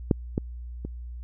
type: clicks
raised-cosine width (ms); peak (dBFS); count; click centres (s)
3; -6 / -11 / -20; 3; 0.112 / 0.379 / 0.85
effects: added 60 Hz sine -35 dBFS peak until 1.23 s